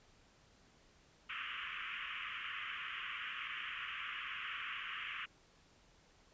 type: band-pass noise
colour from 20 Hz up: white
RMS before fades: -44 dBFS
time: 1.29-5.26 s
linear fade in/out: 10 ms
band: 1100 to 3100 Hz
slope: 96 dB/octave
effects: pink hiss -67 dBFS RMS until 6.33 s + resampled to 16000 Hz